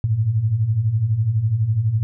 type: beating tone pair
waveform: sine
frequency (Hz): 101.6 / 113.6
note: G#2 / A#2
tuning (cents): -38 / -44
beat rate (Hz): 12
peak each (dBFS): -23 / -17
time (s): 0.04-2.03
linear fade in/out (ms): 0
effects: none